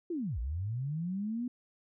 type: linear two-way sweep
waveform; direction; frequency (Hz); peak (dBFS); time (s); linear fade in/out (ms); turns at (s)
sine; down then up; 365.1 to 53.7 to 250.9; -32; 0.1-1.48; 5; 0.39
effects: none